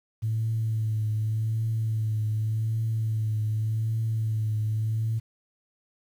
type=tone with vibrato; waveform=sine; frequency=110 Hz; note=A2; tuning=in tune; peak=-23 dBFS; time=0.22-5.2 s; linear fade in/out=20 ms; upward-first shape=triangle; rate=0.86 Hz; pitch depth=38 cents each way; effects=tanh soft clip ceiling -19 dBFS + 9-bit